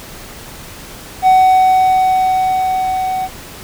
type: tone with level ramp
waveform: triangle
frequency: 750 Hz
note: F#5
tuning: 23 cents sharp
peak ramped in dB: -3 to -14 dBFS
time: 1.22-3.29 s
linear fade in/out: 50 ms
effects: pink hiss -33 dBFS RMS until 3.63 s